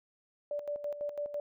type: tone with tremolo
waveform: sine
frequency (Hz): 584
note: D5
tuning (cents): -10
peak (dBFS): -32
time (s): 0.51-1.4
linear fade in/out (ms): 2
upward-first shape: square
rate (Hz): 6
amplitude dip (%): 65
effects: none